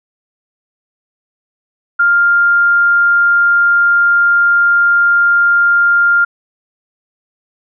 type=tone; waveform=sine; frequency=1400 Hz; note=F6; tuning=4 cents sharp; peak=-7 dBFS; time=1.99-6.25 s; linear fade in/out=10 ms; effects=none